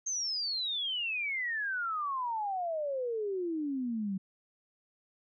sine exponential sweep, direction down, 6440 to 186.2 Hz, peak -31 dBFS, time 0.06-4.18 s, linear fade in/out 10 ms, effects none

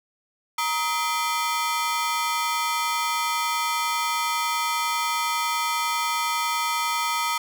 sawtooth ring-modulated tone, 1102 Hz, C#6, 11 cents flat, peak -16 dBFS, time 0.58-7.38 s, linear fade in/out 5 ms, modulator 165 Hz, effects none

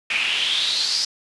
pink noise with band-pass filter sweep, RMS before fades -22 dBFS, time 0.1-1.05 s, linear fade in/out 5 ms, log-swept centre 2400 to 5100 Hz, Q 6.1, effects resampled to 24000 Hz

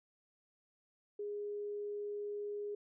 sine tone, 412.5 Hz, G#4, 12 cents flat, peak -38 dBFS, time 1.19-2.75 s, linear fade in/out 5 ms, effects none

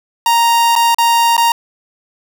45% pulse tone with dropouts, 932.3 Hz, A#5, in tune, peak -9 dBFS, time 0.26-1.52 s, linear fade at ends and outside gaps 2 ms, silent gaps 0.754-0.761 / 0.946-0.984 / 1.367-1.378 s, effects none

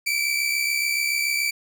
sawtooth tone pair together, 2288 / 2355 Hz, D7 / D7, -46 / +4 cents, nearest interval unison, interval 50 cents, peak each -21 dBFS, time 0.06-1.51 s, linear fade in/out 10 ms, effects none

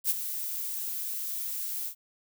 violet noise with ADSR envelope, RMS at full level -24 dBFS, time 0.04-1.95 s, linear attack 61 ms, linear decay 27 ms, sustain -10 dB, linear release 90 ms, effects none

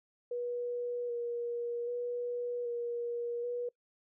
sine tone with vibrato, 480 Hz, B4, 49 cents flat, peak -33 dBFS, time 0.31-3.69 s, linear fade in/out 5 ms, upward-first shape square, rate 0.64 Hz, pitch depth 17 cents each way, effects noise-tail reverb RT60 0.1 s tail -24 dB re dry

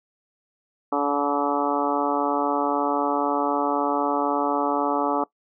harmonic tone with a mistuned harmonic, 143.9 Hz, D3, 35 cents flat, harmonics 2 / 3 / 4 / 5 / 6 / 7 / 8 / 9, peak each -26 / -29 / -29 / -29 / -27 / -33 / -28 / -33 dBFS, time 0.92-5.24 s, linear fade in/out 5 ms, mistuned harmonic 7, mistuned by -38 cents, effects noise-tail reverb RT60 0.1 s tail -21 dB re dry

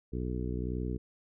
harmonic tone, 61.74 Hz, B1, in tune, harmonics 1 / 2 / 3 / 4 / 5 / 6 / 7, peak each -35 / -38 / -40 / -41 / -42 / -43 / -43 dBFS, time 0.12-0.98 s, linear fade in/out 20 ms, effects none

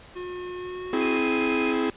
square tone with pitch glide, 360.1 to 368.3 Hz, F#4 to F#4, -47 to -8 cents, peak -33 dBFS, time 0.15-1.18 s, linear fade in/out 20 ms, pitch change +39 cents, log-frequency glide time 0.54-0.95 s
45% pulse chord, C augmented, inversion none, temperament equal with one note detuned, 261.6 / 329.6 / 420.9 Hz, C4 / E4 / G#4, 0 / 0 / +23 cents, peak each -27 dBFS, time 0.93-1.9 s, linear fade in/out 2 ms
sine tone, 2489 Hz, D#7, in tune, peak -29 dBFS, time 1-1.73 s, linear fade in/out 20 ms
effects pink hiss -48 dBFS RMS until 1.96 s + resampled to 8000 Hz

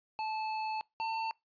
square tone pair in turn, 872 / 896 Hz, A5 / A5, -16 / +31 cents, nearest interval unison, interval 47 cents, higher second, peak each -34 / -33 dBFS, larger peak second, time 0.19-0.81 / 1-1.31 s, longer first, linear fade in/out 0 ms, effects noise-tail reverb RT60 0.2 s tail -24 dB re dry + resampled to 11025 Hz

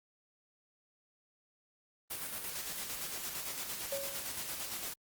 white noise with tremolo, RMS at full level -39 dBFS, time 2.1-4.94 s, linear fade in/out 10 ms, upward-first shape square, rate 8.8 Hz, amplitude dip 35%
sine tone with exponential decay, 554.4 Hz, C#5, in tune, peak -33 dBFS, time 3.92-4.38 s, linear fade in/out 5 ms, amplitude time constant 99 ms
effects Opus 32 kbps

